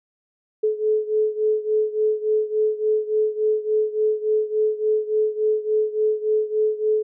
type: beating tone pair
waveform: sine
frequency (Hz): 429 / 432.5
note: A4 / A4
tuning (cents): -44 / -30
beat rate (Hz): 3.5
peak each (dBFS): -20 / -23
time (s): 0.63-7.03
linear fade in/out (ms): 10
effects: none

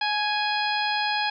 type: harmonic tone with a mistuned harmonic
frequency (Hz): 830.6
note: G#5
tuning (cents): 0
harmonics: 1 / 2 / 3 / 4 / 5 / 6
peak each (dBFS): -26 / -29 / -31 / -32 / -33 / -34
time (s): 0.01-1.3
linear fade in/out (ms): 5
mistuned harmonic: 1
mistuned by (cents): +24
effects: none

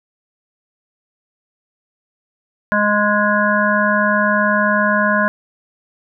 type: harmonic tone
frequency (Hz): 207.7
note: G#3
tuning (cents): 0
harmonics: 1 / 3 / 5 / 7 / 8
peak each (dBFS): -19 / -19 / -19 / -19 / -19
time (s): 2.72-5.28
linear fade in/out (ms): 0
effects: none

